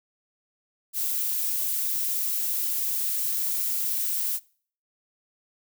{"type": "noise", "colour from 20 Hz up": "violet", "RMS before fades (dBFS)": -27, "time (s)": [0.93, 4.4], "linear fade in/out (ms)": 50, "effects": ["noise-tail reverb RT60 0.5 s tail -24 dB re dry"]}